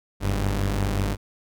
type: tone pair together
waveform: sawtooth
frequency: 47.05 / 99.7 Hz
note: F#1 / G2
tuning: +30 / +30 cents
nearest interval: octave + minor second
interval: 1300 cents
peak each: -21 dBFS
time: 0.2-1.17 s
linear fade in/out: 50 ms
effects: none